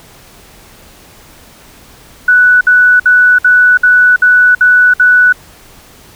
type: tone bursts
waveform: sine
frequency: 1482 Hz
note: F#6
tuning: 2 cents sharp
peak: -3 dBFS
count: 8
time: 2.28-5.326 s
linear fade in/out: 5 ms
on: 330 ms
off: 58 ms
effects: pink hiss -39 dBFS RMS until 6.15 s